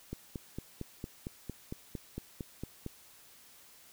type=click train; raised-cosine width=3 ms; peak=-25 dBFS; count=13; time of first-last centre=0.13-2.863 s; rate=4.39 Hz; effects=white hiss -58 dBFS RMS until 3.92 s